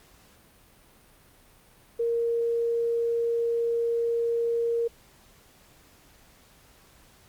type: tone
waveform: sine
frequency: 466.2 Hz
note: A#4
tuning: in tune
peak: -23 dBFS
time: 1.99-4.88 s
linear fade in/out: 10 ms
effects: pink hiss -57 dBFS RMS until 7.28 s + Opus 48 kbps